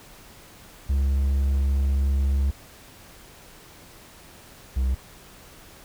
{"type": "tone pair in turn", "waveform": "triangle", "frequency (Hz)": [68.5, 64.48], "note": ["C#2", "C2"], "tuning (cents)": [-20, -25], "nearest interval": "minor second", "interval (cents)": 105, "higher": "first", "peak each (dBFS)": [-17, -18], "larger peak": "first", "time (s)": [[0.89, 2.51], [4.76, 4.95]], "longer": "first", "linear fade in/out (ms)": 10, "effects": ["pink hiss -48 dBFS RMS until 5.84 s"]}